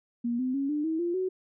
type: tone with pitch steps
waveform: sine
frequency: 237.5 / 256 / 276 / 297.5 / 320.7 / 345.7 / 372.7 Hz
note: A#3 / C4 / C#4 / D4 / E4 / F4 / F#4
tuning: +33 / -38 / -7 / +22 / -48 / -18 / +13 cents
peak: -26 dBFS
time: 0.24-1.29 s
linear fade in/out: 10 ms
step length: 150 ms
effects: none